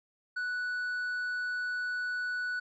sine tone with tanh clipping, 1480 Hz, F#6, in tune, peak -32 dBFS, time 0.36-2.6 s, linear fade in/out 10 ms, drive 4 dB, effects none

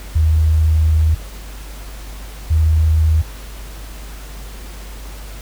sine tone pair in turn, 78.8 / 79.09 Hz, D#2 / D#2, +23 / +29 cents, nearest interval unison, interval 6 cents, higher second, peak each -10 dBFS, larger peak neither, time 0.15-1.15 / 2.5-3.22 s, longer first, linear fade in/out 10 ms, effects added 50 Hz sine -30 dBFS peak until 5.41 s + pink hiss -38 dBFS RMS until 5.41 s

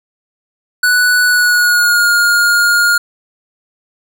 square tone with pitch glide, 1480 to 1421.4 Hz, F#6 to F6, 0 to +30 cents, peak -9 dBFS, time 0.83-2.98 s, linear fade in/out 5 ms, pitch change -70 cents, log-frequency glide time 1.25-2.09 s, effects none

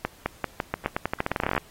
accelerating click train, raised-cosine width 0.5 ms, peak -9 dBFS, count 22, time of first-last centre 0.05-1.579 s, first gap 210 ms, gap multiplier 0.87, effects pink hiss -53 dBFS RMS until 1.7 s + AAC 48 kbps

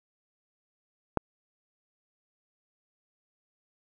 click, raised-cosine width 1 ms, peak -10 dBFS, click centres 1.173 s, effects none

